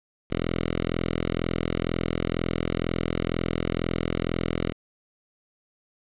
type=tone with notch filter; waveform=5% pulse; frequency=42.08 Hz; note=E1; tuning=36 cents sharp; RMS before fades=-27 dBFS; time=0.3-4.73 s; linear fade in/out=20 ms; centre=950 Hz; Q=1.6; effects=resampled to 8000 Hz + 8-bit